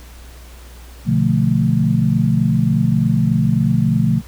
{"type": "chord", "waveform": "sine", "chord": "B half-diminished seventh", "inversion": "none", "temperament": "equal", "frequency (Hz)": [123.47, 146.83, 174.61, 220], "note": ["B2", "D3", "F3", "A3"], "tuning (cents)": [0, 0, 0, 0], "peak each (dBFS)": -18, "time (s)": [1.05, 4.22], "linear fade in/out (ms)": 50, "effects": ["added 60 Hz sine -36 dBFS peak until 4.27 s", "pink hiss -44 dBFS RMS until 4.27 s"]}